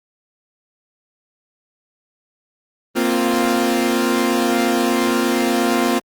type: chord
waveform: sawtooth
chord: Bb suspended second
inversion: none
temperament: equal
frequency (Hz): 233.1 / 261.6 / 349.2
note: Bb3 / C4 / F4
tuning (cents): 0 / 0 / 0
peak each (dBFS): -16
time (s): 2.95-6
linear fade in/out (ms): 20
effects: Opus 24 kbps